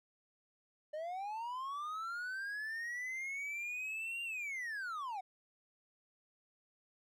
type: linear two-way sweep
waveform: triangle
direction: up then down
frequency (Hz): 595 to 2794 to 727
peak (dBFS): -37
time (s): 0.93-5.21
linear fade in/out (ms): 10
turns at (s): 4.23
effects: none